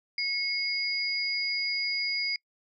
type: tone pair together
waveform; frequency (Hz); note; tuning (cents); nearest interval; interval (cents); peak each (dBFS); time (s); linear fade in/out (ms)
sine; 2182 / 4888; C#7 / D#8; -28 / -32; octave + major second; 1396; -30 / -30; 0.18-2.36; 2
effects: noise-tail reverb RT60 0.1 s tail -26 dB re dry